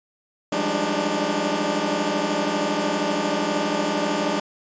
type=tone cluster; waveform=15% pulse; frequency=173.5 / 195.5 / 208.2 / 291.1 / 303.9 Hz; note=F3 / G3 / G#3 / D4 / D#4; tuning=-11 / -4 / +5 / -15 / -41 cents; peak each=-25 / -24 / -22 / -20 / -20 dBFS; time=0.52-4.4 s; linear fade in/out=5 ms; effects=resampled to 16000 Hz